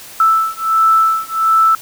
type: beating tone pair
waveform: sine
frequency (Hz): 1318.5 / 1319.9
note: E6 / E6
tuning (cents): 0 / +2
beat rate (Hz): 1.4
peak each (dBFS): -13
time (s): 0.2-1.75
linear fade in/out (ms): 2
effects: white hiss -35 dBFS RMS until 1.81 s